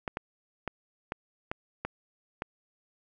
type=clicks; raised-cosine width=0.5 ms; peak=-17 dBFS; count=7; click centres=0.078 / 0.171 / 0.677 / 1.121 / 1.515 / 1.85 / 2.421 s; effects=none